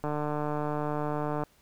click train, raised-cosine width 1 ms, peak -18 dBFS, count 209, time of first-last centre 0.04-1.436 s, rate 149 Hz, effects pink hiss -63 dBFS RMS until 1.61 s

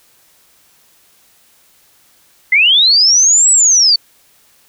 sine linear two-way sweep, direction up then down, 2000 to 7930 to 4425 Hz, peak -6 dBFS, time 2.52-3.96 s, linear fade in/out 5 ms, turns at 3.51 s, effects white hiss -51 dBFS RMS until 4.68 s

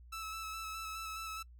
sawtooth tone with vibrato, 1309 Hz, E6, 13 cents flat, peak -37 dBFS, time 0.12-1.43 s, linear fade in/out 10 ms, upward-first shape square, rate 4.8 Hz, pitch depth 16 cents each way, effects noise-tail reverb RT60 0.1 s tail -22 dB re dry + added 60 Hz sine -53 dBFS peak until 1.59 s

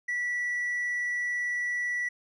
triangle tone, 1953 Hz, B6, 20 cents flat, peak -25 dBFS, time 0.08-2.09 s, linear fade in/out 10 ms, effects tanh soft clip ceiling -22 dBFS + resampled to 22050 Hz

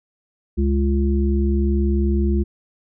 harmonic tone, 69.3 Hz, C#2, in tune, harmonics 1 / 3 / 5, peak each -17 / -22 / -24 dBFS, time 0.57-2.44 s, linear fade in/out 20 ms, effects none

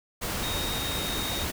sine tone in noise, 3725 Hz, A#7, 2 cents flat, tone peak -33 dBFS, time 0.42-1.45 s, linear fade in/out 20 ms, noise pink, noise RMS -31 dBFS, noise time 0.21-1.52 s, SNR -5 dB, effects none

